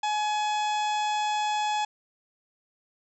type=harmonic tone; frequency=845 Hz; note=G#5; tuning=30 cents sharp; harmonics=1 / 2 / 3 / 4 / 5 / 6 / 7 / 8 / 9; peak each=-25 / -39 / -37 / -36 / -47 / -45 / -50 / -46 / -46 dBFS; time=0.03-1.85 s; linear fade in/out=5 ms; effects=none